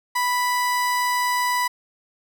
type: tone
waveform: 30% pulse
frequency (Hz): 987.8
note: B5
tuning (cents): 0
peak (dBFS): -17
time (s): 0.15-1.68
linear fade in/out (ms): 10
effects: none